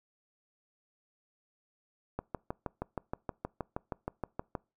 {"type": "click train", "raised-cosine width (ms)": 1, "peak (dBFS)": -20, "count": 16, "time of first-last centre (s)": [2.19, 4.552], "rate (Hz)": 6.35, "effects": ["noise-tail reverb RT60 0.3 s tail -25 dB re dry"]}